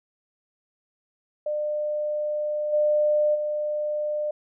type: tone with level steps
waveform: sine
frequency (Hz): 600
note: D5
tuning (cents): +37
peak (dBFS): -24 / -18 / -24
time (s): 1.46-4.31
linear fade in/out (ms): 5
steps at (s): 2.72 / 3.34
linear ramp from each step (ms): 20
effects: none